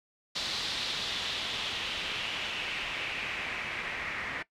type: noise with low-pass filter sweep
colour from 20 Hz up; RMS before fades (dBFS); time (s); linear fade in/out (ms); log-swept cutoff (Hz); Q
white; -35; 0.35-4.43; 10; 4200 to 2000; 3
effects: noise-tail reverb RT60 0.1 s tail -19 dB re dry